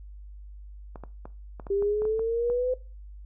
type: clicks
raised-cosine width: 1 ms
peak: -26 dBFS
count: 10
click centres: 0.958 / 1.037 / 1.255 / 1.598 / 1.668 / 1.824 / 2.02 / 2.053 / 2.194 / 2.5 s
type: exponential sweep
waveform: sine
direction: up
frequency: 393.4 to 512 Hz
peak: -23 dBFS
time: 1.7-2.74 s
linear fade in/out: 5 ms
effects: noise-tail reverb RT60 0.3 s tail -18 dB re dry + added 50 Hz sine -41 dBFS peak until 3.25 s